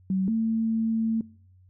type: tone pair in turn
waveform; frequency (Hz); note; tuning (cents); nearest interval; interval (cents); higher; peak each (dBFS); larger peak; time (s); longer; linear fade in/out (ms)
sine; 189.5 / 224.1; F#3 / A3; +42 / +32; minor third; 290; second; -22; neither; 0.1-0.28 / 0.28-1.21; second; 2
effects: noise-tail reverb RT60 0.6 s tail -24 dB re dry + added 92 Hz sine -53 dBFS peak until 1.69 s